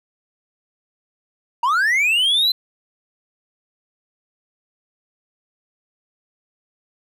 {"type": "linear sweep", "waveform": "triangle", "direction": "up", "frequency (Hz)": [908, 4103], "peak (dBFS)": -13, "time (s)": [1.63, 2.52], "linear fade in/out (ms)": 5, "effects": []}